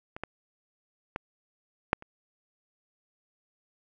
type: clicks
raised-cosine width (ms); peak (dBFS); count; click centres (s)
0.5; -24 / -18 / -17 / -6 / -30; 5; 0.165 / 0.236 / 1.161 / 1.931 / 2.024
effects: none